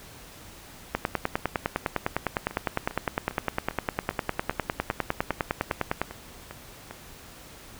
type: two click trains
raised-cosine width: 0.5 ms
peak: -9 / -22 dBFS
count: 51 / 12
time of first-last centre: 0.95-6.016 / 2.51-6.91 s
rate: 9.87 / 2.5 Hz
effects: pink hiss -47 dBFS RMS until 7.79 s